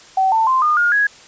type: tone with pitch steps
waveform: sine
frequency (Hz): 763 / 891.8 / 1042.3 / 1218.2 / 1423.8 / 1664.1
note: G5 / A5 / C6 / D#6 / F6 / G#6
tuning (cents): -47 / +23 / -7 / -37 / +33 / +3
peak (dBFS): -12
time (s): 0.17-1.07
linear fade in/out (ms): 5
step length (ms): 150
effects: white hiss -43 dBFS RMS until 1.27 s + resampled to 16000 Hz